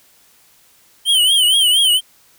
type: tone with vibrato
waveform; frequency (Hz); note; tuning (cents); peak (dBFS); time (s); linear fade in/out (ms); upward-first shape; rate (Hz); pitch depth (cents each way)
square; 3084; G7; -29; -11; 1.05-2.01; 50; triangle; 4.3; 130
effects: white hiss -52 dBFS RMS until 2.38 s